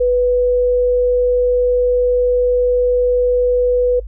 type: tone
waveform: sine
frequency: 493.9 Hz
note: B4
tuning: in tune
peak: -11 dBFS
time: 0-4 s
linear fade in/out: 10 ms
effects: noise-tail reverb RT60 0.1 s tail -23 dB re dry + added 50 Hz sine -26 dBFS peak until 4.07 s